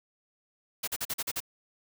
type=noise bursts; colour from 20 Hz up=white; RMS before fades=-32 dBFS; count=7; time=0.83-1.404 s; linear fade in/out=10 ms; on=46 ms; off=42 ms; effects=none